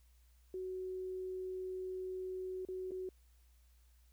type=tone with dropouts; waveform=sine; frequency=372 Hz; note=F#4; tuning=9 cents sharp; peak=-39 dBFS; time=0.54-3.09 s; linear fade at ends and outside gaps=2 ms; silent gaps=2.651-2.686 / 2.909-2.917 s; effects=added 60 Hz sine -63 dBFS peak until 4.12 s + white hiss -75 dBFS RMS until 4.12 s